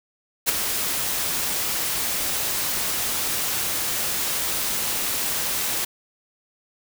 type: noise with ADSR envelope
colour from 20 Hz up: white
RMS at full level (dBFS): -17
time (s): 0.46-5.85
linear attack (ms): 32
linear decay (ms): 9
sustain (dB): -8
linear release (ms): 7
effects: none